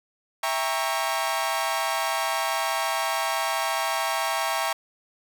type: chord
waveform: sawtooth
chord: E diminished seventh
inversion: none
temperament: equal with one note detuned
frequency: 659.3 / 798.2 / 932.3 / 1108.7 Hz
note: E5 / G5 / Bb5 / Db6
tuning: 0 / +31 / 0 / 0 cents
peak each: -26 dBFS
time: 0.43-4.73 s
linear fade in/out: 5 ms
effects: none